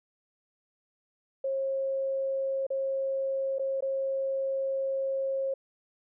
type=tone with dropouts; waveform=sine; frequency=539 Hz; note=C#5; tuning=49 cents flat; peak=-27 dBFS; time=1.44-5.54 s; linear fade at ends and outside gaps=5 ms; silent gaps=2.667-2.703 / 3.585-3.594 / 3.807-3.823 s; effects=none